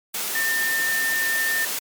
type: tone in noise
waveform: sine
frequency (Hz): 1803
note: A6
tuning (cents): +42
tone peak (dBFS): -21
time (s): 0.35-1.65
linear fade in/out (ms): 5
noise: white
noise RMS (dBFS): -27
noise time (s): 0.14-1.79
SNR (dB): +3
effects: high-pass 200 Hz 12 dB/octave + MP3 96 kbps